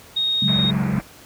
sine tone, 3729 Hz, A#7, in tune, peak -18 dBFS, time 0.16-0.71 s, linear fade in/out 10 ms
sine chord, C# suspended fourth, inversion none, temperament just, 138.59 / 184.79 / 207.9 Hz, C#3 / F#3 / G#3, 0 / -2 / +2 cents, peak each -23 dBFS, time 0.42-0.99 s, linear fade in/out 5 ms
pink low-pass noise, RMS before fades -30 dBFS, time 0.47-1.02 s, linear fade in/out 20 ms, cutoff 2500 Hz, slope 96 dB/octave
effects pink hiss -45 dBFS RMS until 1.25 s + high-pass 60 Hz 12 dB/octave

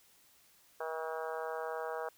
harmonic tone, 160.2 Hz, E3, 49 cents flat, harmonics 3 / 4 / 5 / 6 / 7 / 8 / 9 / 10, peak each -40 / -42 / -44 / -46 / -47 / -48 / -49 / -50 dBFS, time 0.8-2.09 s, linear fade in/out 5 ms, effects white hiss -65 dBFS RMS until 2.17 s

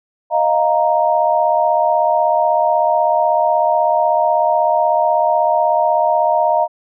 sine chord, Eb suspended second, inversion none, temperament equal, 622.3 / 698.5 / 932.3 Hz, Eb5 / F5 / Bb5, 0 / 0 / 0 cents, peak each -16 dBFS, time 0.3-6.68 s, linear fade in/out 50 ms, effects none

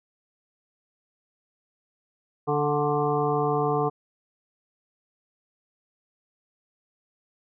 harmonic tone with a mistuned harmonic, 146.83 Hz, D3, in tune, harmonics 1 / 2 / 3 / 5 / 6 / 7 / 8, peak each -29 / -32 / -25 / -28 / -35 / -31 / -33 dBFS, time 2.47-3.9 s, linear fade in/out 20 ms, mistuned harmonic 7, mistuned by +45 cents, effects none

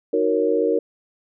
sine chord, D# minor seventh, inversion none, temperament equal, 311.1 / 370 / 466.2 / 554.4 Hz, D#4 / F#4 / A#4 / C#5, 0 / 0 / 0 / 0 cents, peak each -24 / -24 / -19 / -25 dBFS, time 0.13-0.79 s, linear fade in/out 5 ms, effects none

